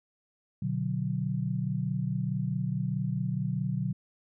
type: chord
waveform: sine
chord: B minor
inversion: none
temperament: just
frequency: 123.47 / 148.16 / 185.21 Hz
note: B2 / D3 / F#3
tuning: 0 / +16 / +2 cents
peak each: -32 dBFS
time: 0.62-3.93 s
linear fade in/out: 5 ms
effects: none